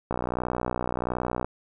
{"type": "click train", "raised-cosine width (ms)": 1, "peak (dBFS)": -13, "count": 83, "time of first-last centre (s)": [0.11, 1.446], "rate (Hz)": 61.4, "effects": []}